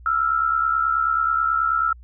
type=tone pair together; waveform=sine; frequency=1319.7 / 1389 Hz; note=E6 / F6; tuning=+2 / -10 cents; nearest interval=minor second; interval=88 cents; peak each=-19 / -23 dBFS; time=0.06-1.93 s; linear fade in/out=2 ms; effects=added 60 Hz sine -41 dBFS peak until 2.03 s